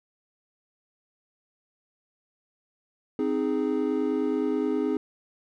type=chord; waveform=triangle; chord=Ab major; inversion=first; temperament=equal; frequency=261.6 / 311.1 / 415.3 Hz; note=C4 / Eb4 / Ab4; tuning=0 / 0 / 0 cents; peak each=-26 dBFS; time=3.19-4.97 s; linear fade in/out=2 ms; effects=none